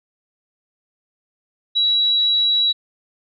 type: tone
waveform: sine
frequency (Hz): 3898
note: B7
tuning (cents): -23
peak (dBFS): -14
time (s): 1.75-2.73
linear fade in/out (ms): 20
effects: none